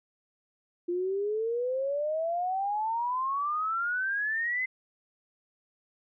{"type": "exponential sweep", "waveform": "sine", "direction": "up", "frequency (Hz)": [344.9, 2067], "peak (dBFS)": -27, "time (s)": [0.88, 4.66], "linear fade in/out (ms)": 10, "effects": []}